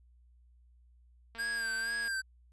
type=click train; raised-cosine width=0.3 ms; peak=-34 dBFS; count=168; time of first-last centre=1.35-2.079 s; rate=229 Hz
type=tone with vibrato; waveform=square; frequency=1600 Hz; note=G6; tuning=35 cents sharp; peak=-33 dBFS; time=1.38-2.22 s; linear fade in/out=20 ms; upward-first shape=sine; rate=2.1 Hz; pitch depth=61 cents each way
effects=added 60 Hz sine -59 dBFS peak until 2.52 s + resampled to 24000 Hz